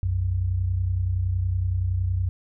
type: tone pair together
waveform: sine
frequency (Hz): 61.78 / 92.5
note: B1 / F#2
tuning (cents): +1 / 0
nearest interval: perfect fifth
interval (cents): 699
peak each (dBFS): -28 / -22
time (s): 0.03-2.29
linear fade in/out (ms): 0
effects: none